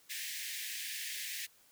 pink high-pass noise, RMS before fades -41 dBFS, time 0.09-1.47 s, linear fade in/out 20 ms, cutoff 1700 Hz, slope 96 dB/octave, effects white hiss -65 dBFS RMS until 1.71 s

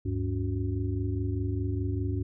sine tone cluster, 75.8 / 100.7 / 281.6 / 368.1 Hz, D#2 / G2 / C#4 / F#4, -45 / +47 / +27 / -9 cents, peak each -33 / -29 / -35 / -38 dBFS, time 0.05-2.23 s, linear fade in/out 10 ms, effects none

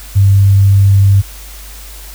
sine tone, 98.6 Hz, G2, 11 cents sharp, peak -4 dBFS, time 0.15-1.22 s, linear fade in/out 20 ms, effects added 50 Hz sine -30 dBFS peak until 2.14 s + white hiss -34 dBFS RMS until 2.14 s

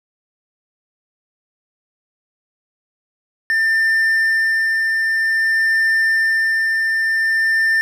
triangle tone with tremolo, 1793 Hz, A6, 32 cents sharp, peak -11 dBFS, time 3.5-7.81 s, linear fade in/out 0 ms, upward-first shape sine, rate 0.52 Hz, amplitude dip 25%, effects none

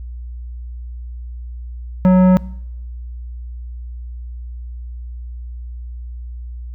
sine tone with tanh clipping, 184.6 Hz, F#3, 4 cents flat, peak -9 dBFS, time 2.05-2.37 s, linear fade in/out 0 ms, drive 13 dB, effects noise-tail reverb RT60 0.8 s tail -22 dB re dry + added 60 Hz sine -27 dBFS peak until 6.74 s

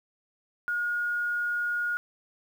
sine tone with quantisation, 1435 Hz, F6, 47 cents sharp, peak -26 dBFS, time 0.68-1.97 s, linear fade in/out 0 ms, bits 9, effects none

